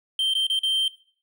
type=tone with dropouts; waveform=triangle; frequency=3136 Hz; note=G7; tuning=in tune; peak=-19 dBFS; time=0.19-0.88 s; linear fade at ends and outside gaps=2 ms; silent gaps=0.337-0.351 / 0.468-0.499 / 0.591-0.633 s; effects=noise-tail reverb RT60 0.5 s tail -18 dB re dry